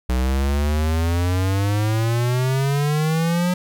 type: exponential sweep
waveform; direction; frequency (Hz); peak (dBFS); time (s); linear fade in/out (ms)
square; up; 61.7 to 181.5; -18; 0.09-3.54; 5
effects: 10-bit